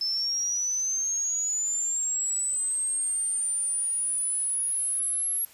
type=linear sweep; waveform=sine; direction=up; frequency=5240 to 11290 Hz; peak=-25 dBFS; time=0.01-5.45 s; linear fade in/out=2 ms; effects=white hiss -53 dBFS RMS until 5.53 s + resampled to 32000 Hz